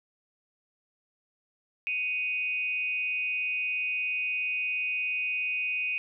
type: tone with amplitude modulation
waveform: sine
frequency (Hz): 2500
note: D#7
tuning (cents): +8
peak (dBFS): -24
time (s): 1.87-5.98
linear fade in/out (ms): 0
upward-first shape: sine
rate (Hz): 263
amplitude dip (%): 70
effects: none